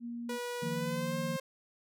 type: tone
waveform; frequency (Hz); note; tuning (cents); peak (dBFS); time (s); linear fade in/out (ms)
sine; 236.6; A#3; +26; -37; 0-0.39; 50
type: tone with pitch glide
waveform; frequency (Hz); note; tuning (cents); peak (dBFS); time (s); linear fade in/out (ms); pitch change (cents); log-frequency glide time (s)
sawtooth; 486 to 530; B4 to C5; -28 to +22; -32; 0.29-1.4; 5; +150; 0.69-1.16
type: chord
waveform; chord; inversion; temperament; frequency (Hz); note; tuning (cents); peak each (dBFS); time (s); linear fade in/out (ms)
sine; Eb suspended second; none; equal; 155.56 / 174.61 / 233.1; Eb3 / F3 / Bb3; 0 / 0 / 0; -38; 0.62-1.37; 10
effects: none